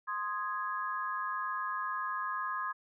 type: chord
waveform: sine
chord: Ab major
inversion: first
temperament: equal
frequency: 1046.5 / 1244.5 / 1661.2 Hz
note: C6 / Eb6 / Ab6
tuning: 0 / 0 / 0 cents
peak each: -36 / -37 / -39 dBFS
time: 0.07-2.73 s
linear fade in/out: 20 ms
effects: none